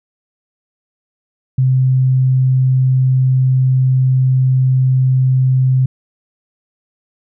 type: tone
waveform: sine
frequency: 130 Hz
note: C3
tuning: 11 cents flat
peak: -9 dBFS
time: 1.58-5.86 s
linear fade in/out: 5 ms
effects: none